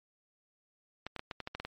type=clicks; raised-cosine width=0.3 ms; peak=-22 dBFS; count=9; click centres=1.066 / 1.163 / 1.194 / 1.312 / 1.403 / 1.474 / 1.55 / 1.6 / 1.65 s; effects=MP3 48 kbps